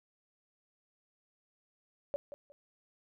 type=tone with echo; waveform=sine; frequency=571 Hz; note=D5; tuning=49 cents flat; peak=-30 dBFS; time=2.14-2.16 s; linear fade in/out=0 ms; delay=180 ms; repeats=2; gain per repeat=-12 dB; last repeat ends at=2.52 s; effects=none